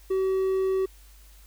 triangle tone, 380.6 Hz, F#4, 49 cents sharp, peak -20 dBFS, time 0.1-0.86 s, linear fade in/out 10 ms, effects added 50 Hz sine -49 dBFS peak until 1.46 s + white hiss -57 dBFS RMS until 1.46 s

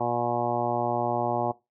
harmonic tone, 120 Hz, B2, 49 cents flat, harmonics 1 / 2 / 3 / 4 / 5 / 6 / 7 / 8 / 9, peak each -36 / -35 / -32 / -37 / -31 / -30 / -30 / -36 / -38 dBFS, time 0-1.52 s, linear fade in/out 10 ms, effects noise-tail reverb RT60 0.2 s tail -18 dB re dry

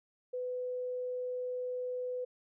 sine tone, 500 Hz, B4, 21 cents sharp, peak -34 dBFS, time 0.33-2.25 s, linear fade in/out 10 ms, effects none

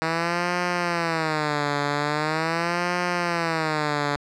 5% pulse tone with vibrato, 160 Hz, D#3, 49 cents sharp, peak -11 dBFS, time 0.02-4.16 s, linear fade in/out 0 ms, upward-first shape sine, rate 0.42 Hz, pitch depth 180 cents each way, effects low-pass 5000 Hz 12 dB/octave

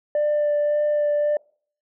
sine tone with vibrato, 592 Hz, D5, 14 cents sharp, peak -16 dBFS, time 0.15-1.37 s, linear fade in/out 2 ms, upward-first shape sine, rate 1.8 Hz, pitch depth 11 cents each way, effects noise-tail reverb RT60 0.5 s tail -26 dB re dry + tanh soft clip ceiling -16 dBFS

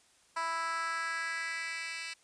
10% pulse tone with high-pass filter sweep, 329.6 Hz, E4, in tune, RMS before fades -36 dBFS, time 0.36-2.14 s, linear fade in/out 10 ms, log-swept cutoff 1000 to 2800 Hz, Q 2.7, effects white hiss -65 dBFS RMS until 2.23 s + resampled to 22050 Hz

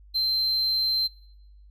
triangle tone, 4117 Hz, C8, 29 cents flat, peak -21 dBFS, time 0.14-1.08 s, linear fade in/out 20 ms, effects noise-tail reverb RT60 1.0 s tail -26 dB re dry + added 50 Hz sine -48 dBFS peak until 1.7 s

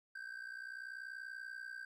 triangle ring-modulated tone, 1568 Hz, G6, in tune, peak -40 dBFS, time 0.15-1.85 s, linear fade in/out 5 ms, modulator 30.2 Hz, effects none

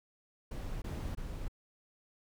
brown noise bursts, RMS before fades -39 dBFS, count 3, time 0.51-1.482 s, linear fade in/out 5 ms, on 310 ms, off 21 ms, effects none

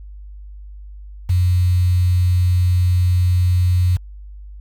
sine tone with quantisation, 90 Hz, F#2, 47 cents flat, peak -12 dBFS, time 1.29-3.97 s, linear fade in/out 10 ms, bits 6, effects added 50 Hz sine -33 dBFS peak until 4.6 s

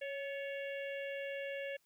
harmonic tone with a mistuned harmonic, 554.4 Hz, C#5, in tune, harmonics 1 / 3 / 4 / 5 / 6, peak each -40 / -47 / -49 / -49 / -58 dBFS, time 0.01-1.77 s, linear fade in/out 10 ms, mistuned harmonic 3, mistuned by +57 cents, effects white hiss -75 dBFS RMS until 1.85 s

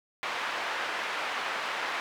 pink band-pass noise, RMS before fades -33 dBFS, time 0.23-2 s, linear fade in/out 0 ms, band 880 to 2500 Hz, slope 12 dB/octave, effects none

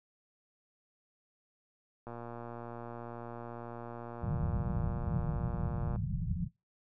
click train, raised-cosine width 1 ms, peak -30 dBFS, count 460, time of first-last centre 2.07-5.96 s, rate 118 Hz
white low-pass noise, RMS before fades -34 dBFS, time 4.21-6.49 s, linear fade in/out 50 ms, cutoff 190 Hz, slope 96 dB/octave
effects noise-tail reverb RT60 0.2 s tail -19 dB re dry

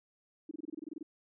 sine tone bursts, 311.1 Hz, D#4, in tune, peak -38 dBFS, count 12, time 0.49-1.029 s, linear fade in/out 5 ms, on 22 ms, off 25 ms, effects none

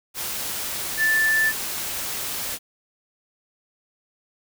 sine tone in noise, 1760 Hz, A6, in tune, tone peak -17 dBFS, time 0.97-1.53 s, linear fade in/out 50 ms, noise white, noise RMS -29 dBFS, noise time 0.14-2.59 s, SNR +9 dB, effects none

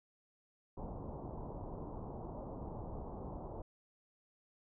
pink low-pass noise, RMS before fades -45 dBFS, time 0.77-3.62 s, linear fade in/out 5 ms, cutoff 1000 Hz, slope 48 dB/octave, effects none

